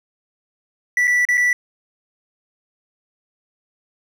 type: tone with dropouts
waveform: triangle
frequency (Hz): 1963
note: B6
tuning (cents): -11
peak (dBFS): -12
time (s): 0.97-1.53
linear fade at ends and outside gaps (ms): 2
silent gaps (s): 1.073-1.077 / 1.252-1.287 / 1.373-1.377
effects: none